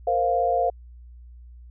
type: chord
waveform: sine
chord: Bb suspended second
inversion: none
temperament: equal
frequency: 466.2 / 523.3 / 698.5 Hz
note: Bb4 / C5 / F5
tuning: 0 / 0 / 0 cents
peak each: -27 / -25 / -21 dBFS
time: 0.07-0.7 s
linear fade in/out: 5 ms
effects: added 60 Hz sine -42 dBFS peak until 1.7 s